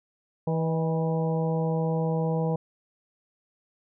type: harmonic tone with a mistuned harmonic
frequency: 162.3 Hz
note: E3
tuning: 27 cents flat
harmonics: 1 / 2 / 3 / 4 / 5 / 6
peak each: -25 / -38 / -29 / -36 / -36 / -40 dBFS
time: 0.47-2.56 s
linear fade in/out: 5 ms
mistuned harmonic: 4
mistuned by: -46 cents
effects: none